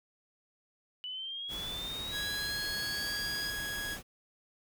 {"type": "linear sweep", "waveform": "sine", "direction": "up", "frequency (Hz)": [2960, 4967], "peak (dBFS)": -37, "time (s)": [1.04, 3.5], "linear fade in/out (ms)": 0}
{"type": "noise", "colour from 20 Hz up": "pink", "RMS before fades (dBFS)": -44, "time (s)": [1.48, 4.03], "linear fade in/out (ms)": 50}
{"type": "tone", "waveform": "sawtooth", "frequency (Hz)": 1661.2, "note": "G#6", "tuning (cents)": 0, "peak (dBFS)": -32, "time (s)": [2.11, 3.98], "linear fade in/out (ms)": 50}
{"effects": []}